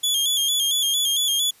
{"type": "tone with vibrato", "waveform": "sawtooth", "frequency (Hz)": 3322, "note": "G#7", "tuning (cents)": 0, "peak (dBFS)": -16, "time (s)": [0.03, 1.51], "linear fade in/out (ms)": 10, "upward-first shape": "square", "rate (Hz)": 4.4, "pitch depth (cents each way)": 54, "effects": ["white hiss -54 dBFS RMS until 1.6 s", "resampled to 32000 Hz"]}